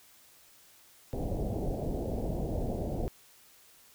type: low-pass noise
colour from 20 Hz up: pink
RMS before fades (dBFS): -33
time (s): 1.13-3.08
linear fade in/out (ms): 0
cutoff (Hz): 730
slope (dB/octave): 48
effects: white hiss -59 dBFS RMS until 3.94 s